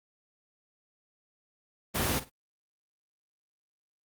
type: noise with echo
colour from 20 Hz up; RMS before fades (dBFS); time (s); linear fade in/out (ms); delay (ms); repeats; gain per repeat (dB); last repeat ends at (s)
pink; -28; 1.94-2.2; 20; 51; 2; -14; 2.302
effects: high-pass 60 Hz 12 dB/octave + Opus 24 kbps